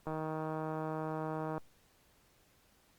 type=click train; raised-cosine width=1 ms; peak=-25 dBFS; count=238; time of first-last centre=0.07-1.58 s; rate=157 Hz; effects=pink hiss -68 dBFS RMS until 2.98 s + Opus 48 kbps

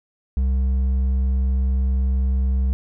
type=tone with hard clipping; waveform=sine; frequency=65.41 Hz; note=C2; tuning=in tune; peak=-18 dBFS; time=0.37-2.73 s; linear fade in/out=0 ms; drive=4 dB; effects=none

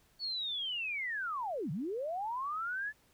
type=linear two-way sweep; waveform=sine; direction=down then up; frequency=4482 to 131.7 to 1751 Hz; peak=-34 dBFS; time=0.19-2.93 s; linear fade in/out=50 ms; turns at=1.71 s; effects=pink hiss -68 dBFS RMS until 3.13 s

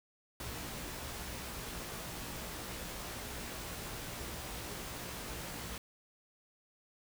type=noise with comb filter; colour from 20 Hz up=pink; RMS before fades=-43 dBFS; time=0.4-5.78 s; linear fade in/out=2 ms; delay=17 ms; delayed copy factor=+0.55; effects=none

